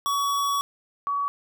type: tone pair in turn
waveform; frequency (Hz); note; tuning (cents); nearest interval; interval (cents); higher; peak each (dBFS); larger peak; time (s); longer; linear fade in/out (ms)
square / sine; 1128 / 1132.3; C#6 / C#6; +30 / +36; unison; 6; second; -23; neither; 0.06-0.61 / 1.07-1.28; first; 0
effects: none

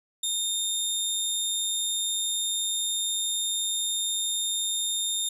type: tone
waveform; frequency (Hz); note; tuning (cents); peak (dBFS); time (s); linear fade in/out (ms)
20% pulse; 3651; A#7; -37; -20; 0.23-5.29; 5
effects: none

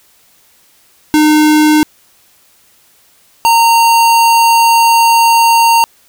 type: tone pair in turn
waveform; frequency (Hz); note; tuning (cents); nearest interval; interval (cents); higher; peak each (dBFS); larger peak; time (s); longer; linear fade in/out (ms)
square; 305.1 / 922; D#4 / A#5; -34 / -19; octave + perfect fifth; 1915; second; -6; neither; 1.14-1.83 / 3.45-5.84; second; 0
effects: white hiss -49 dBFS RMS until 6.08 s

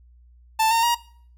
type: tone with pitch steps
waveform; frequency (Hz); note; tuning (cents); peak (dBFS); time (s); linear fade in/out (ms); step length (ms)
45% pulse; 884 / 915.2 / 947.4; A5 / A#5 / A#5; +8 / -32 / +28; -17; 0.59-0.95; 10; 120
effects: noise-tail reverb RT60 0.5 s tail -19 dB re dry + added 60 Hz sine -49 dBFS peak until 1.37 s

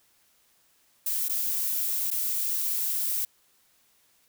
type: noise with dropouts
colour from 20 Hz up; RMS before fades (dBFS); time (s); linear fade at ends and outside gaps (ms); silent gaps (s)
violet; -28; 1.06-3.25; 5; 1.285-1.294 / 2.105-2.112
effects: white hiss -65 dBFS RMS until 4.28 s

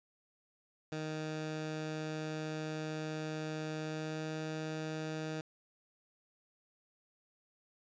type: tone with pitch glide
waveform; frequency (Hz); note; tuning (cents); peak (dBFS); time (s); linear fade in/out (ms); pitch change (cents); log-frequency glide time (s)
15% pulse; 155.6 to 156.77; D#3 to D#3; 0 to +13; -31; 0.92-5.41; 2; +13; 3.8-4.32
effects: resampled to 16000 Hz

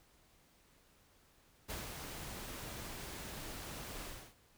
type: noise with ADSR envelope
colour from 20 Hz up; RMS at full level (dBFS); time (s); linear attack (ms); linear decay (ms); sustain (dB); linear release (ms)
pink; -42; 1.68-4.35; 25; 170; -4; 290
effects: pink hiss -68 dBFS RMS until 4.57 s

